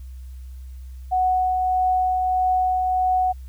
sine tone with tremolo, 740 Hz, F#5, in tune, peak -16 dBFS, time 1.11-3.33 s, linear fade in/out 20 ms, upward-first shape triangle, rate 1.6 Hz, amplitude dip 30%, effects added 64 Hz sine -34 dBFS peak until 3.48 s + white hiss -60 dBFS RMS until 3.48 s

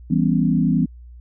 sine chord, C# half-diminished seventh, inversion first, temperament equal, 164.81 / 196 / 246.9 / 277.2 Hz, E3 / G3 / B3 / C#4, 0 / 0 / 0 / 0 cents, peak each -19 / -21 / -20 / -23 dBFS, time 0.1-0.86 s, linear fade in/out 10 ms, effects added 60 Hz sine -38 dBFS peak until 1.2 s

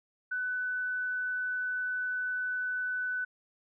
sine tone, 1498 Hz, F#6, 21 cents sharp, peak -30 dBFS, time 0.31-3.25 s, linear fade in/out 10 ms, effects none

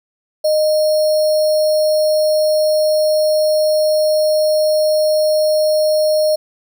sine tone with sample-and-hold, 616 Hz, D#5, 17 cents flat, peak -11 dBFS, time 0.44-6.36 s, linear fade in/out 10 ms, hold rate 4900 Hz, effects none

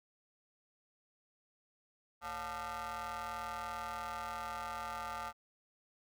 25% pulse ring-modulated tone, 163.1 Hz, E3, 18 cents flat, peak -33 dBFS, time 2.21-5.33 s, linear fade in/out 50 ms, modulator 1040 Hz, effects none

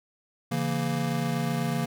square chord, A# diminished, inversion first, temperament just, 139.85 / 167.82 / 233.1 Hz, C#3 / E3 / A#3, +16 / +31 / 0 cents, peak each -31 dBFS, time 0.51-1.86 s, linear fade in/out 10 ms, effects none

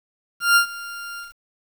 40% pulse tone with ADSR envelope, 1396.9 Hz, F6, in tune, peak -10 dBFS, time 0.4-1.34 s, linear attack 160 ms, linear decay 99 ms, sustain -20 dB, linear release 150 ms, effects 8-bit

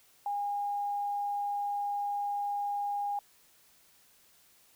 sine tone, 814 Hz, G#5, 35 cents flat, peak -30 dBFS, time 0.26-3.19 s, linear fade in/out 2 ms, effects white hiss -63 dBFS RMS until 4.75 s

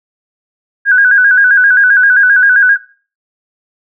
sine tone with vibrato, 1560 Hz, G6, 9 cents flat, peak -4 dBFS, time 0.85-2.78 s, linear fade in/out 50 ms, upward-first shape square, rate 7.6 Hz, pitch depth 72 cents each way, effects noise-tail reverb RT60 0.4 s tail -19 dB re dry

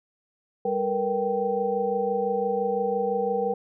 sine tone cluster, 198.2 / 454.1 / 480 / 779 Hz, G3 / A#4 / B4 / G5, +19 / -45 / -49 / -11 cents, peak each -33 / -30 / -25 / -29 dBFS, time 0.65-3.54 s, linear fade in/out 5 ms, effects none

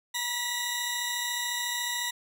20% pulse tone cluster, 960 / 1954 / 3714 Hz, B5 / B6 / A#7, -49 / -19 / -7 cents, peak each -31 / -27 / -28 dBFS, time 0.14-2.11 s, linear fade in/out 10 ms, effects none

